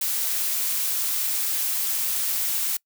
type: noise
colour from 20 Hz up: blue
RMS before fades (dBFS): -25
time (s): 0.01-2.77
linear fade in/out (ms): 5
effects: noise-tail reverb RT60 0.1 s tail -25 dB re dry